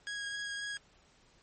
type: tone with vibrato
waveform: sawtooth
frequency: 1646 Hz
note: G#6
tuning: 16 cents flat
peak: -33 dBFS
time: 0.07-0.77 s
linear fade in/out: 0 ms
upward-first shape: sine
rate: 3.8 Hz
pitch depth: 11 cents each way
effects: pink hiss -65 dBFS RMS until 1.42 s + MP3 32 kbps